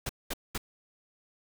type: noise bursts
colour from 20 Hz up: pink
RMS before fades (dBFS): -33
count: 3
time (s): 0.06-0.579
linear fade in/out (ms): 5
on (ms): 33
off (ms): 210
effects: none